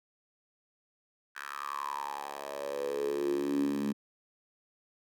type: tone with high-pass filter sweep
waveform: 10% pulse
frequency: 70.9 Hz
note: C#2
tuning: 40 cents sharp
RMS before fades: -34 dBFS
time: 1.35-3.93 s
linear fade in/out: 20 ms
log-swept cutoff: 1500 to 220 Hz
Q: 8.3
effects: none